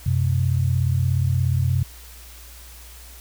sine tone pair together, 91.67 / 128.6 Hz, F#2 / C3, -16 / -30 cents, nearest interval tritone, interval 586 cents, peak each -20 dBFS, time 0.06-1.83 s, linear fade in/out 5 ms, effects added 60 Hz sine -42 dBFS peak until 3.2 s + white hiss -45 dBFS RMS until 3.2 s

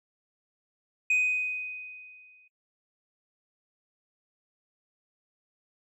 sine tone with exponential decay, 2500 Hz, D#7, 8 cents sharp, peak -18 dBFS, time 1.1-2.48 s, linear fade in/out 5 ms, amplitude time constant 300 ms, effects noise-tail reverb RT60 0.1 s tail -21 dB re dry + tanh soft clip ceiling -20 dBFS

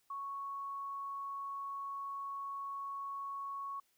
sine tone, 1108.7 Hz, C#6, in tune, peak -39 dBFS, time 0.1-3.8 s, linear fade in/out 5 ms, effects white hiss -75 dBFS RMS until 3.97 s

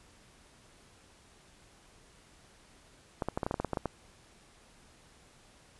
clicks, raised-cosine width 1 ms, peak -17 dBFS, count 12, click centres 3.222 / 3.286 / 3.375 / 3.432 / 3.465 / 3.511 / 3.542 / 3.6 / 3.647 / 3.733 / 3.772 / 3.857 s, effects pink hiss -60 dBFS RMS until 5.79 s + resampled to 24000 Hz

